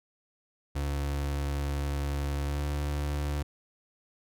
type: tone with pitch glide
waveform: 35% pulse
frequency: 71 to 72.74 Hz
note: C#2 to D2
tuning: +42 to -16 cents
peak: -27 dBFS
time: 0.75-3.43 s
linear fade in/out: 10 ms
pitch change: +42 cents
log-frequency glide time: 2.42-2.63 s
effects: none